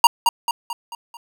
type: tone with echo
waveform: square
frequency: 939 Hz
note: A#5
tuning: 12 cents sharp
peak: -7 dBFS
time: 0.04-0.07 s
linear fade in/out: 2 ms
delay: 220 ms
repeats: 5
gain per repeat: -6 dB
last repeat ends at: 1.17 s
effects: none